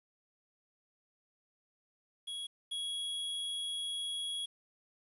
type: tone pair in turn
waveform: square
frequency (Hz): 3327 / 3327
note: G#7 / G#7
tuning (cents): +2 / +2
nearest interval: unison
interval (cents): 0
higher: neither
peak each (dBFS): -39 / -36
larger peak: second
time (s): 2.27-2.47 / 2.71-4.46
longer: second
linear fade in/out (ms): 10
effects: resampled to 24000 Hz + 11-bit